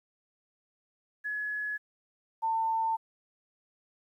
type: tone pair in turn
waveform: sine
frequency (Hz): 1694 / 897.4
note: G#6 / A5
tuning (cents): +34 / +34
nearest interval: major seventh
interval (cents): 1100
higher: first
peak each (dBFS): -31 / -26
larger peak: second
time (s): 1.24-1.78 / 2.42-2.97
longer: second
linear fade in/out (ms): 20
effects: 11-bit